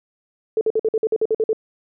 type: tone bursts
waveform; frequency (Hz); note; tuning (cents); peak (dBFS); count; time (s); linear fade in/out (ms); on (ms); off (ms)
sine; 440; A4; 0; -15; 11; 0.57-1.531; 2; 41; 51
effects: none